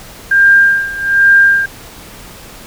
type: tone with tremolo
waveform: sine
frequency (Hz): 1598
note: G6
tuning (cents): +33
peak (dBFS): -3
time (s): 0.31-1.66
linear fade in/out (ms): 5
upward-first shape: sine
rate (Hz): 1.2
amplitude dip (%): 85
effects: pink hiss -34 dBFS RMS until 2.66 s